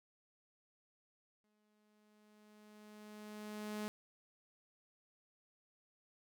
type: tone with exponential growth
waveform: sawtooth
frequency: 211.3 Hz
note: G#3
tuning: 30 cents sharp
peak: -35 dBFS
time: 1.44-3.88 s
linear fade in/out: 0 ms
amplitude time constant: 530 ms
effects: none